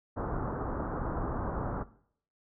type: low-pass noise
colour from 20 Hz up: pink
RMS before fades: -34 dBFS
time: 0.16-1.84 s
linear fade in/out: 20 ms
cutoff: 1400 Hz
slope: 48 dB/octave
effects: noise-tail reverb RT60 0.6 s tail -18 dB re dry